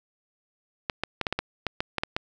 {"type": "clicks", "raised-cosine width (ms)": 0.3, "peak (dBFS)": -10, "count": 11, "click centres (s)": [0.898, 1.036, 1.213, 1.268, 1.326, 1.39, 1.667, 1.805, 1.983, 2.035, 2.165], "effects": []}